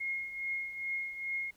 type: tone with tremolo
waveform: sine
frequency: 2150 Hz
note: C7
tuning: 47 cents sharp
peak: -31 dBFS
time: 0-1.51 s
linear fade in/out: 10 ms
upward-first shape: triangle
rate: 2.4 Hz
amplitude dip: 70%
effects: pink hiss -66 dBFS RMS until 1.56 s

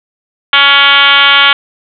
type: tone with frequency modulation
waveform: sine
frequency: 2246 Hz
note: C#7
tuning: 22 cents sharp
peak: -3 dBFS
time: 0.53-1.53 s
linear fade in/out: 2 ms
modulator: 281 Hz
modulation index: 4.3
effects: none

